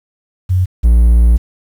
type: tone pair in turn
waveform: sine / triangle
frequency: 92 / 57.96 Hz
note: F#2 / A#1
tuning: -9 / -9 cents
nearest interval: minor sixth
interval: 800 cents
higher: first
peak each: -9 / -3 dBFS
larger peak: second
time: 0.49-0.66 / 0.83-1.38 s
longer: second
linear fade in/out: 20 ms
effects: 7-bit